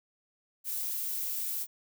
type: noise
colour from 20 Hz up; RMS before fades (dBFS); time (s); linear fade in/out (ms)
violet; -34; 0.64-1.67; 50
effects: none